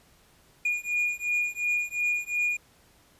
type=beating tone pair; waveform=triangle; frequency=2435 / 2437.8 Hz; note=D#7 / D#7; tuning=-38 / -36 cents; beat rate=2.8 Hz; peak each=-27 dBFS; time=0.65-2.57 s; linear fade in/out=5 ms; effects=pink hiss -60 dBFS RMS until 3.19 s + resampled to 32000 Hz